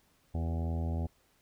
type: harmonic tone with a mistuned harmonic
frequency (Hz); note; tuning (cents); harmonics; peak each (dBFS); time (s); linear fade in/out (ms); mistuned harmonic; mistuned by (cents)
82.41; E2; 0; 1 / 2 / 3 / 4 / 5 / 6 / 7 / 8 / 9 / 10; -31 / -39 / -41 / -48 / -50 / -52 / -49 / -52 / -49 / -54; 0.34-1.07; 10; 4; +41
effects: pink hiss -69 dBFS RMS until 1.41 s